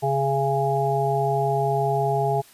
harmonic tone with a mistuned harmonic, 138 Hz, C#3, 7 cents flat, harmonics 1 / 3 / 5 / 6, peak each -25 / -25 / -25 / -25 dBFS, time 0.02-2.42 s, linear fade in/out 20 ms, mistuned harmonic 5, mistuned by -19 cents, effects white hiss -51 dBFS RMS until 2.53 s + resampled to 32000 Hz

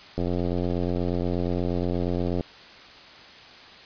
click train, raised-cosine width 2 ms, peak -14 dBFS, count 198, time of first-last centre 0.18-2.409 s, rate 88.4 Hz, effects white hiss -46 dBFS RMS until 3.85 s + resampled to 11025 Hz

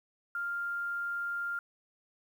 sine tone with quantisation, 1398 Hz, F6, 1 cent sharp, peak -32 dBFS, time 0.35-1.59 s, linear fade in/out 2 ms, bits 10, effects none

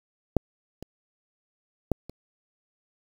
clicks, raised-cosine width 2 ms, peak -6 / -25 / -9 / -26 dBFS, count 4, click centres 0.367 / 0.826 / 1.917 / 2.096 s, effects 7-bit

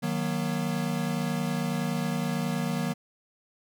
square chord, D# minor, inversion none, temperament equal with one note detuned, 155.56 / 185 / 237.3 Hz, D#3 / F#3 / A#3, 0 / 0 / +31 cents, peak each -32 dBFS, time 0.02-2.94 s, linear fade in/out 20 ms, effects none

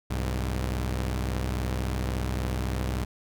sawtooth tone pair together, 63.6 / 102.31 Hz, C2 / G#2, -48 / -25 cents, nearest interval minor sixth, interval 823 cents, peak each -24 / -29 dBFS, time 0.1-3.05 s, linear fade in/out 10 ms, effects none

